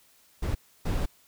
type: noise bursts at uneven times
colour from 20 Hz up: brown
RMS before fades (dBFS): -27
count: 2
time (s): 0.42-0.55 / 0.85-1.06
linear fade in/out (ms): 10
effects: white hiss -61 dBFS RMS until 1.27 s